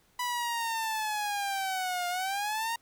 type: linear two-way sweep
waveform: sawtooth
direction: down then up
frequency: 990 to 704 to 937 Hz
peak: -26 dBFS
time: 0.19-2.76 s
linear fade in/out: 5 ms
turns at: 2.08 s
effects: pink hiss -66 dBFS RMS until 2.81 s